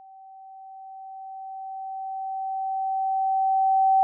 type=tone with level ramp; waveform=sine; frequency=769 Hz; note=G5; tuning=33 cents flat; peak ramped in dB=-45 to -15 dBFS; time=0-4.03 s; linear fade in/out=0 ms; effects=none